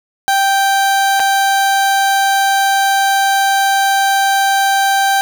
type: tone with dropouts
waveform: 30% pulse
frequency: 784 Hz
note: G5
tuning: in tune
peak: -8 dBFS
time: 0.28-5.21 s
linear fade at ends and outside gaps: 0 ms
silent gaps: 1.196-1.201 s
effects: none